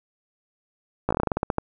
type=slowing click train; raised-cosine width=1 ms; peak=-8 dBFS; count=13; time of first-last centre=1.09-1.584 s; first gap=16 ms; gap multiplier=1.16; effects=none